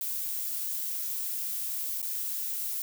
violet noise with dropouts, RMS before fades -33 dBFS, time 0.01-2.82 s, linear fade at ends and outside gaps 1 ms, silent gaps 2.017-2.027 s, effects none

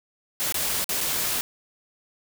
white noise with dropouts, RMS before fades -26 dBFS, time 0.4-1.41 s, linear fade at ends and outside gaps 0 ms, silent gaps 0.523-0.543 / 0.843-0.892 / 1.006-1.011 s, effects none

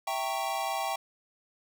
square chord, E diminished seventh, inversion none, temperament equal with one note detuned, 659.3 / 784 / 919 / 1108.7 Hz, E5 / G5 / Bb5 / Db6, 0 / 0 / -25 / 0 cents, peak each -37 / -33 / -38 / -38 dBFS, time 0.07-0.96 s, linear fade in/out 5 ms, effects none

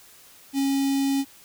square tone with notch filter, 274.3 Hz, C#4, 18 cents flat, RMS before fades -23 dBFS, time 0.53-1.25 s, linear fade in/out 50 ms, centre 1300 Hz, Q 0.54, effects white hiss -51 dBFS RMS until 1.44 s

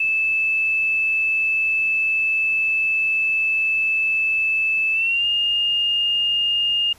sine tone with pitch glide, 2624 to 2829 Hz, E7 to F7, -9 to +22 cents, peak -17 dBFS, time 0-6.93 s, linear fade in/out 5 ms, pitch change +131 cents, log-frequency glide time 4.93-5.26 s, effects pink hiss -50 dBFS RMS until 6.98 s + resampled to 32000 Hz

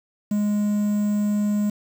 triangle tone with quantisation, 207.7 Hz, G#3, in tune, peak -17 dBFS, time 0.31-1.7 s, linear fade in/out 5 ms, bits 7, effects none

